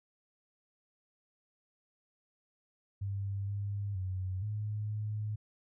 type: tone with pitch steps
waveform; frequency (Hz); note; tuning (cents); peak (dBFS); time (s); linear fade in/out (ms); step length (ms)
sine; 99.1 / 101 / 93.4 / 105.7 / 106.3; G2 / G#2 / F#2 / G#2 / G#2; +19 / -48 / +17 / +31 / +41; -33; 3.01-5.36; 10; 470
effects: none